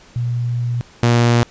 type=tone pair in turn; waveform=sine / sawtooth; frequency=120.4 / 118.88 Hz; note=B2 / A#2; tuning=-44 / +34 cents; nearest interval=unison; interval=22 cents; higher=first; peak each=-17 / -7 dBFS; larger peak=second; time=0.16-0.81 / 1.03-1.43 s; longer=first; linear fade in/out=0 ms; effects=pink hiss -46 dBFS RMS until 1.5 s + resampled to 16000 Hz